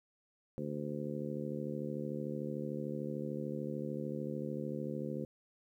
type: harmonic tone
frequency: 73.42 Hz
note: D2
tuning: in tune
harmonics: 2 / 3 / 4 / 5 / 6 / 7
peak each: -42 / -41 / -45 / -44 / -48 / -44 dBFS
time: 0.58-5.25 s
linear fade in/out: 0 ms
effects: 12-bit